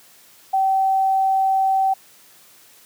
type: tone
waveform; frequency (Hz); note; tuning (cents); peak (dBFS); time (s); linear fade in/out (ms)
sine; 770; G5; -31; -15; 0.53-1.94; 10
effects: white hiss -50 dBFS RMS until 2.85 s + high-pass 100 Hz 12 dB/octave